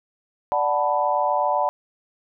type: chord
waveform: sine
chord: B minor seventh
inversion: first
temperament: equal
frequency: 587.3 / 740 / 880 / 987.8 Hz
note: D5 / F#5 / A5 / B5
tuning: 0 / 0 / 0 / 0 cents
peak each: -24 dBFS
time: 0.52-1.69 s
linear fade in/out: 0 ms
effects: none